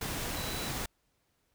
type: tone in noise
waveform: sine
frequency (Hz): 3951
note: B7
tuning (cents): 0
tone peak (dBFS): -43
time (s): 0.36-0.69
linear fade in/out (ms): 5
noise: pink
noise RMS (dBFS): -36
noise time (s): 0.01-0.86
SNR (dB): -10
effects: pink hiss -75 dBFS RMS until 1.54 s